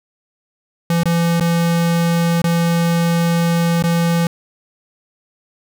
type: tone with dropouts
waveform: square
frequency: 169.1 Hz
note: E3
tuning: 44 cents sharp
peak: -14 dBFS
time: 0.9-4.27 s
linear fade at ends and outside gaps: 2 ms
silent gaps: 1.034-1.056 / 1.399-1.408 / 2.418-2.441 / 3.825-3.838 s
effects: none